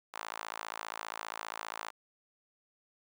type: tone with high-pass filter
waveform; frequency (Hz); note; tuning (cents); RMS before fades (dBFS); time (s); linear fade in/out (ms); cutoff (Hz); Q
sawtooth; 55; A1; 0; -42; 0.13-1.91; 20; 1000; 1.9
effects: none